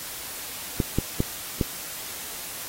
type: clicks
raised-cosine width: 3 ms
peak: -8 dBFS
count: 4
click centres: 0.802 / 0.986 / 1.204 / 1.612 s
effects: white hiss -36 dBFS RMS until 2.68 s + AAC 48 kbps